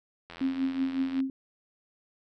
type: click train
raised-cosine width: 0.3 ms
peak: -27 dBFS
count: 78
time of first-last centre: 0.3-1.203 s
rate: 85.3 Hz
type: tone with tremolo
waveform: sine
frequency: 266.7 Hz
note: C4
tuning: 33 cents sharp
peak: -23 dBFS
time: 0.41-1.3 s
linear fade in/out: 2 ms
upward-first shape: triangle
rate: 5.4 Hz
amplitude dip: 75%
effects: none